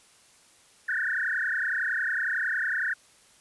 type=tone with frequency modulation; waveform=sine; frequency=1661.2 Hz; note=G#6; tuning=in tune; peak=-25 dBFS; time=0.88-2.94 s; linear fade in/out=10 ms; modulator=30.9 Hz; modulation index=6.4; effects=white hiss -58 dBFS RMS until 3.4 s + resampled to 24000 Hz